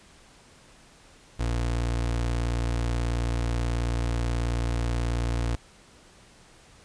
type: tone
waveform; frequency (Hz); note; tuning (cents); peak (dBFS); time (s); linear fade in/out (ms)
30% pulse; 58.5; A#1; +7; -22; 1.39-5.56; 10
effects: pink hiss -54 dBFS RMS until 6.84 s + resampled to 22050 Hz